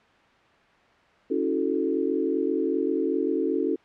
sine chord, F# minor seventh, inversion second, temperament equal with one note detuned, 277.2 / 322.3 / 370 / 440 Hz, C#4 / E4 / F#4 / A4, 0 / -39 / 0 / 0 cents, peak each -28 dBFS, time 1.3-3.76 s, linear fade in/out 10 ms, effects white hiss -57 dBFS RMS until 3.84 s + low-pass 2000 Hz 12 dB/octave

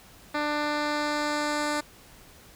10% pulse tone with low-pass filter sweep, 297 Hz, D4, 20 cents sharp, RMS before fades -28 dBFS, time 0.34-1.81 s, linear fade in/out 10 ms, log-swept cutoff 3500 to 9200 Hz, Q 1, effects pink hiss -52 dBFS RMS until 2.55 s

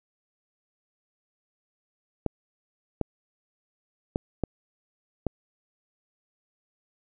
clicks, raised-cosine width 2 ms, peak -12 dBFS, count 5, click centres 2.263 / 3.013 / 4.159 / 4.437 / 5.267 s, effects none

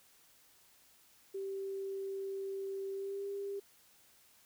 sine tone with pitch glide, 389.6 to 398.7 Hz, G4 to G4, -11 to +29 cents, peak -37 dBFS, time 1.34-3.6 s, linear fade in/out 10 ms, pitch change +40 cents, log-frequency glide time 2.93-3.25 s, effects white hiss -65 dBFS RMS until 4.45 s

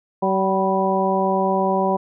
harmonic tone with a mistuned harmonic, 190.9 Hz, G3, 46 cents flat, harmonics 1 / 2 / 3 / 4 / 5, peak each -23 / -23 / -23 / -23 / -23 dBFS, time 0.22-1.97 s, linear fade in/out 10 ms, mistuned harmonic 5, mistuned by +44 cents, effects none

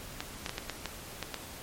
clicks, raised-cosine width 0.2 ms, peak -16 dBFS, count 8, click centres 0.205 / 0.462 / 0.494 / 0.581 / 0.697 / 0.857 / 1.227 / 1.343 s, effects pink hiss -45 dBFS RMS until 1.62 s + MP3 64 kbps

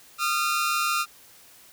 sawtooth tone pair together, 1225.8 / 1372 Hz, D#6 / F6, -26 / -31 cents, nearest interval major second, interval 195 cents, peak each -22 dBFS, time 0.18-1.06 s, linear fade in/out 50 ms, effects white hiss -52 dBFS RMS until 1.72 s

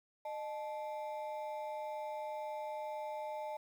triangle ring-modulated tone, 740 Hz, F#5, in tune, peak -34 dBFS, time 0.25-3.57 s, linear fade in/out 5 ms, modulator 129 Hz, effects 11-bit

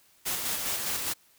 white noise with tremolo, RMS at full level -30 dBFS, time 0.25-1.14 s, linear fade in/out 20 ms, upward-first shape square, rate 4.9 Hz, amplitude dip 30%, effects white hiss -62 dBFS RMS until 1.38 s

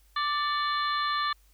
harmonic tone with a mistuned harmonic, 588 Hz, D5, 2 cents sharp, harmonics 2 / 3 / 4 / 5 / 6 / 7, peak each -27 / -33 / -43 / -43 / -36 / -37 dBFS, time 0.16-1.33 s, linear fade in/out 5 ms, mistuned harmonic 4, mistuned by -71 cents, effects added 50 Hz sine -58 dBFS peak until 1.53 s + white hiss -66 dBFS RMS until 1.53 s

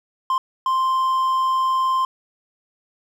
triangle tone bursts at uneven times, 1046.5 Hz, C6, in tune, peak -15 dBFS, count 2, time 0.3-0.38 / 0.66-2.05 s, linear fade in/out 2 ms, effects none

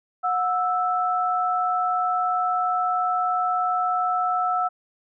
sine tone pair together, 728.1 / 1318.5 Hz, F#5 / E6, -28 / 0 cents, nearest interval minor seventh, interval 1028 cents, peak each -23 dBFS, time 0.23-4.69 s, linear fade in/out 20 ms, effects none

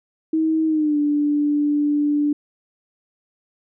sine tone with pitch glide, 318.1 to 293.4 Hz, D#4 to D4, +38 to -2 cents, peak -16 dBFS, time 0.33-2.33 s, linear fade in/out 5 ms, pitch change -140 cents, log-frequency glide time 0.66-0.98 s, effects none

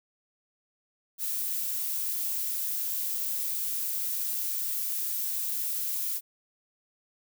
violet noise, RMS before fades -31 dBFS, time 1.18-6.21 s, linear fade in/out 50 ms, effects none

